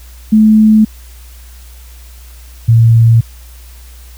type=tone pair in turn; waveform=sine; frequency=216.4 / 114.63 Hz; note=A3 / A#2; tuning=-29 / -29 cents; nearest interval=major seventh; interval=1100 cents; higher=first; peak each=-3 dBFS; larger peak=neither; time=0.32-0.85 / 2.68-3.21 s; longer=neither; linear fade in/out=10 ms; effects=added 60 Hz sine -32 dBFS peak until 4.17 s + white hiss -42 dBFS RMS until 4.17 s